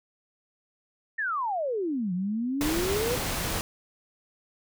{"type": "exponential two-way sweep", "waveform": "sine", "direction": "down then up", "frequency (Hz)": [1855, 174.3, 509], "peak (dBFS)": -26, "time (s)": [1.18, 3.16], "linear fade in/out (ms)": 10, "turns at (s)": 2.13}
{"type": "noise", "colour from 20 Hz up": "pink", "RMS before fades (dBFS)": -30, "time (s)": [2.61, 3.61], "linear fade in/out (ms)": 0}
{"effects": []}